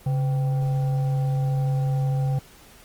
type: tone with frequency modulation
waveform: sine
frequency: 137.2 Hz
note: C#3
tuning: 17 cents flat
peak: -20 dBFS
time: 0.06-2.39 s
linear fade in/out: 5 ms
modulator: 643 Hz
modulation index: 0.29
effects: pink hiss -50 dBFS RMS until 2.84 s + Opus 24 kbps